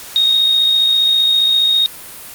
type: tone with amplitude modulation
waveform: sine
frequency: 3729 Hz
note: A#7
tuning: in tune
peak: -8 dBFS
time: 0.16-1.86 s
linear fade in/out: 0 ms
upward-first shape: sine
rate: 55 Hz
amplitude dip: 40%
effects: white hiss -33 dBFS RMS until 2.34 s + Opus 48 kbps